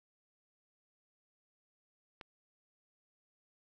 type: click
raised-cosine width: 0.3 ms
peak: -30 dBFS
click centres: 2.212 s
effects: none